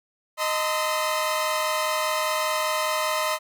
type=tone cluster; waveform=sawtooth; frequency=621 / 907 / 1028 / 1287 Hz; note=D#5 / A#5 / C6 / E6; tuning=-3 / -48 / -31 / -42 cents; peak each=-23 / -30 / -23 / -28 dBFS; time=0.37-3.39 s; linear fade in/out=50 ms; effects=none